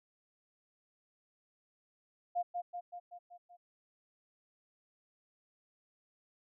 sine tone with echo, 705 Hz, F5, 16 cents sharp, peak -30 dBFS, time 2.35-2.43 s, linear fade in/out 20 ms, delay 190 ms, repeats 6, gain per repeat -4 dB, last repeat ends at 3.57 s, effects none

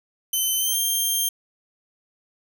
5% pulse tone with pitch glide, 3062 to 3179 Hz, G7 to G7, -41 to +24 cents, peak -13 dBFS, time 0.33-1.29 s, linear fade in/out 5 ms, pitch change +65 cents, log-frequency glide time 0.59-0.77 s, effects none

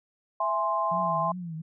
sine chord, E augmented, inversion none, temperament equal with one note detuned, 662.7 / 830.6 / 1046.5 Hz, E5 / G#5 / B#5, +9 / 0 / 0 cents, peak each -30 / -31 / -26 dBFS, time 0.4-1.32 s, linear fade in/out 5 ms
sine tone with vibrato, 169.9 Hz, F3, 47 cents flat, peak -33 dBFS, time 0.91-1.62 s, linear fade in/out 10 ms, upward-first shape triangle, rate 2.7 Hz, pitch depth 140 cents each way
effects none

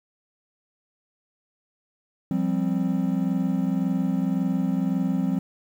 triangle chord, F suspended second, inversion none, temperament just, 174.61 / 196.44 / 261.9 Hz, F3 / G3 / C4, 0 / +4 / +2 cents, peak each -24 dBFS, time 2.31-5.39 s, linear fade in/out 2 ms, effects 9-bit

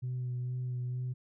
sine tone with vibrato, 125.1 Hz, B2, 23 cents sharp, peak -31 dBFS, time 0.02-1.14 s, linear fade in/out 20 ms, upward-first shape sine, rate 2.2 Hz, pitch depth 18 cents each way, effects tanh soft clip ceiling -30 dBFS

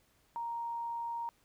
sine tone, 934 Hz, A#5, 3 cents sharp, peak -35 dBFS, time 0.36-1.29 s, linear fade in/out 0 ms, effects pink hiss -70 dBFS RMS until 1.44 s

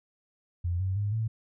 sine tone with pitch steps, 87.31 / 94.66 / 102.64 / 111.28 Hz, F2 / F#2 / G#2 / A2, 0 / +40 / -20 / +20 cents, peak -26 dBFS, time 0.64-1.28 s, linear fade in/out 10 ms, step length 160 ms, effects none

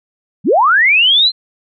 sine linear sweep, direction up, 133.8 to 4186 Hz, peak -7 dBFS, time 0.44-1.32 s, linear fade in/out 50 ms, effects none

